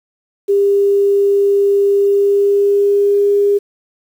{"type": "tone with pitch glide", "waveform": "sine", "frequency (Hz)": [400.4, 405.1], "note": ["G4", "G#4"], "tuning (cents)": [37, -43], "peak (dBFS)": -9, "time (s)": [0.48, 3.59], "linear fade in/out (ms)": 20, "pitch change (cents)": 20, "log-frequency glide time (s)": [1.95, 3.31], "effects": ["7-bit"]}